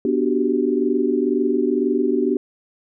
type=chord; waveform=sine; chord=G major seventh; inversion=first; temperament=equal; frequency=246.9 / 293.7 / 370 / 392 Hz; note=B3 / D4 / F#4 / G4; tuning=0 / 0 / 0 / 0 cents; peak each=-22 dBFS; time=0.05-2.37 s; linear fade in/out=2 ms; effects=none